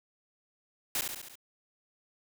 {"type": "noise with echo", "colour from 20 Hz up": "white", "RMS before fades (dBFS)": -31, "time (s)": [0.95, 1.01], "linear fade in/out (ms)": 2, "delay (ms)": 69, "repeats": 5, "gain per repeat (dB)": -4, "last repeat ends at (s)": 1.355, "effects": []}